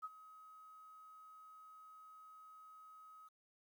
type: tone with ADSR envelope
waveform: sine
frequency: 1270 Hz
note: D#6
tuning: 35 cents sharp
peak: -40 dBFS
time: 0.02-3.29 s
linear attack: 26 ms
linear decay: 34 ms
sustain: -16 dB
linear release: 18 ms
effects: 12-bit